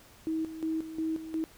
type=tone with tremolo; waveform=sine; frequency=319.9 Hz; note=D#4; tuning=48 cents sharp; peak=-28 dBFS; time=0.27-1.44 s; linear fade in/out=0 ms; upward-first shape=square; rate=2.8 Hz; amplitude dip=70%; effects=pink hiss -56 dBFS RMS until 1.57 s